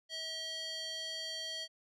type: tone with band-pass filter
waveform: square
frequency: 643 Hz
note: E5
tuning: 43 cents flat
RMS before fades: -41 dBFS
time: 0.09-1.68 s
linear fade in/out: 50 ms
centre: 4000 Hz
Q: 4
effects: resampled to 32000 Hz